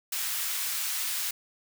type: high-pass noise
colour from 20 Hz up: white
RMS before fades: -31 dBFS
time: 0.12-1.31 s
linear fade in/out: 5 ms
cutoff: 1300 Hz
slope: 12 dB/octave
effects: none